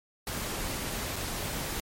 pink noise with dropouts, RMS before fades -34 dBFS, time 0.27-1.8 s, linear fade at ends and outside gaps 1 ms, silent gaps 1.159-1.163 s, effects MP3 64 kbps

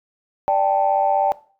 sine chord, D suspended fourth, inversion none, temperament equal, 587.3 / 784 / 880 Hz, D5 / G5 / A5, 0 / 0 / 0 cents, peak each -20 / -17 / -21 dBFS, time 0.48-1.32 s, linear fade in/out 0 ms, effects noise-tail reverb RT60 0.4 s tail -18 dB re dry + tanh soft clip ceiling -6 dBFS

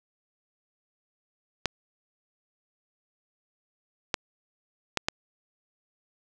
clicks, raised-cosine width 0.2 ms, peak -7 dBFS, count 4, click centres 1.657 / 4.142 / 4.973 / 5.085 s, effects none

